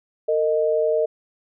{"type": "tone pair together", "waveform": "sine", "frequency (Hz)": [455.4, 620.1], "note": ["A#4", "D#5"], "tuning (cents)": [-40, -6], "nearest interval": "perfect fourth", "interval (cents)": 534, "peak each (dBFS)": -20, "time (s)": [0.28, 1.06], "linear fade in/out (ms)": 10, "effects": []}